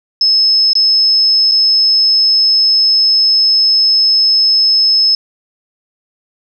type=tone with dropouts; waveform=sine; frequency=5200 Hz; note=E8; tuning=24 cents flat; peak=-7 dBFS; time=0.21-5.15 s; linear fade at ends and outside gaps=2 ms; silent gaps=0.733-0.753 / 1.514-1.518 s; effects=8-bit